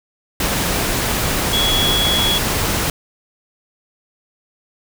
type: tone in noise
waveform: sine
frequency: 3354 Hz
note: G#7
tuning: 16 cents sharp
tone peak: -16 dBFS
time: 1.53-2.38 s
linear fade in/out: 2 ms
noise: pink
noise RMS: -19 dBFS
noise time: 0.4-2.9 s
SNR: 0 dB
effects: none